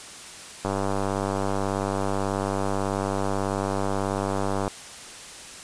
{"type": "click train", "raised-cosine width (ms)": 1, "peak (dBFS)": -12, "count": 397, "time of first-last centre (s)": [0.65, 4.678], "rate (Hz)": 98.3, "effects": ["white hiss -41 dBFS RMS until 5.63 s", "resampled to 22050 Hz"]}